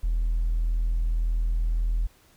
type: tone with hard clipping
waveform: sine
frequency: 40.9 Hz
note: E1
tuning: 13 cents flat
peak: -22 dBFS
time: 0.03-2.07 s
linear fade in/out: 10 ms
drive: 1 dB
effects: pink hiss -59 dBFS RMS until 2.36 s